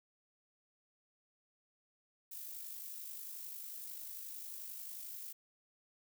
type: noise with amplitude modulation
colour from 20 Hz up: violet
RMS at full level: -45 dBFS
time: 2.31-5.33 s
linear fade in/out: 10 ms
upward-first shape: sine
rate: 51.2 Hz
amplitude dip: 40%
effects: none